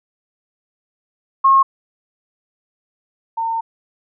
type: tone pair in turn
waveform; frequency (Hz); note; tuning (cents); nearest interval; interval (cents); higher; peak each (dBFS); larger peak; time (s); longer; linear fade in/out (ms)
sine; 1081 / 909; C#6 / A#5; -44 / -44; minor third; 300; first; -8 / -18; first; 1.44-1.63 / 3.37-3.61; second; 10
effects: none